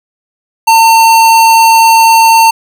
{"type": "tone", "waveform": "square", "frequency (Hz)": 904, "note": "A5", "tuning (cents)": 47, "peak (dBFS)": -3, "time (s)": [0.67, 2.51], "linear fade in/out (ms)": 10, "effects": []}